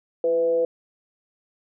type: tone with frequency modulation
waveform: sine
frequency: 500 Hz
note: B4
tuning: 21 cents sharp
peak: -18 dBFS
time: 0.24-0.65 s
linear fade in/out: 2 ms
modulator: 160 Hz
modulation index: 0.4
effects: none